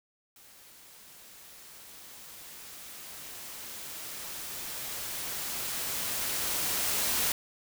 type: noise with level ramp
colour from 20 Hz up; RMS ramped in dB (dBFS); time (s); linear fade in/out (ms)
white; -55 to -28; 0.36-7.32; 2
effects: none